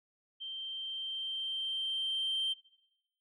sine tone with level ramp, 3138 Hz, G7, 1 cent sharp, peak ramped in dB -39 to -28 dBFS, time 0.4-2.54 s, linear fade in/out 20 ms, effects noise-tail reverb RT60 0.9 s tail -19 dB re dry + tanh soft clip ceiling -28 dBFS

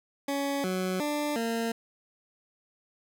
20% pulse tone with pitch steps, 280 / 185.5 / 295.4 / 229.2 Hz, C#4 / F#3 / D4 / A#3, +18 / +5 / +10 / -29 cents, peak -23 dBFS, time 0.28-1.72 s, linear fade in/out 5 ms, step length 360 ms, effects none

